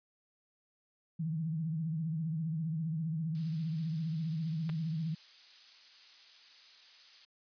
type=tone with vibrato; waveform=sine; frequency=160.4 Hz; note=E3; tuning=47 cents flat; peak=-32 dBFS; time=1.19-5.15 s; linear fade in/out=10 ms; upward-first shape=triangle; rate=15 Hz; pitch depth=110 cents each way
type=noise; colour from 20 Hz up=violet; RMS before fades=-43 dBFS; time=3.35-7.25 s; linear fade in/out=0 ms
type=clicks; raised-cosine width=0.3 ms; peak=-30 dBFS; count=2; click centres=4.693 / 4.698 s
effects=resampled to 11025 Hz